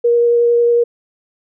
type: tone with vibrato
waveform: sine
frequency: 473.8 Hz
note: A#4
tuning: 28 cents sharp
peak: -9 dBFS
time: 0.04-0.84 s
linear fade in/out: 10 ms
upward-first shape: triangle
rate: 11 Hz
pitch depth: 9 cents each way
effects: none